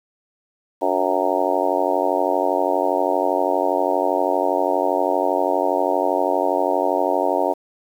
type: harmonic tone with a mistuned harmonic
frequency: 92.5 Hz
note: F#2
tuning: in tune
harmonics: 3 / 4 / 5 / 6 / 7 / 8 / 9 / 10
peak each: -27 / -26 / -27 / -24 / -23 / -25 / -28 / -25 dBFS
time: 0.81-7.54 s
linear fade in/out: 20 ms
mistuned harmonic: 3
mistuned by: +70 cents
effects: 8-bit